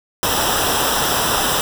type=noise with comb filter; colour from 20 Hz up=pink; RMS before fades=-18 dBFS; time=0.23-1.61 s; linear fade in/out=0 ms; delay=0.45 ms; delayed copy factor=-0.75; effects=none